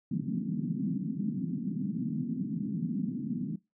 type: band-pass noise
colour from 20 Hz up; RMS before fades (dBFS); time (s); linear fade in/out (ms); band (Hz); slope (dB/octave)
white; -33; 0.11-3.56; 5; 150 to 260; 48
effects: noise-tail reverb RT60 0.2 s tail -19 dB re dry